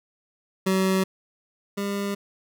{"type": "tone pair in turn", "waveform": "25% pulse", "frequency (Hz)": [189.6, 200.6], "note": ["F#3", "G3"], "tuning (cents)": [43, 40], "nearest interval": "minor second", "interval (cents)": 97, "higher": "second", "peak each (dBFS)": [-16, -22], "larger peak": "first", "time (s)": [[0.66, 1.04], [1.77, 2.15]], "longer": "neither", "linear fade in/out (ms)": 10, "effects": []}